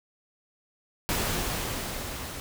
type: noise with level ramp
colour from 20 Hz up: pink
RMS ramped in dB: -27 to -38 dBFS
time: 1.09-2.4 s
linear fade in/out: 0 ms
effects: none